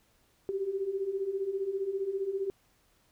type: beating tone pair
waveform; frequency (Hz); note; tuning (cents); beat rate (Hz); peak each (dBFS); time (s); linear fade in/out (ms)
sine; 377.8 / 392.8; F#4 / G4; +36 / +4; 15; -36 / -31; 0.49-2.5; 0
effects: pink hiss -68 dBFS RMS until 3.11 s